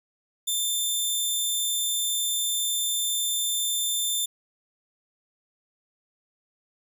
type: tone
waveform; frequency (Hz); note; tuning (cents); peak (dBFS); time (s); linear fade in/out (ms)
15% pulse; 3562; A7; +21; -17; 0.47-4.26; 10
effects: none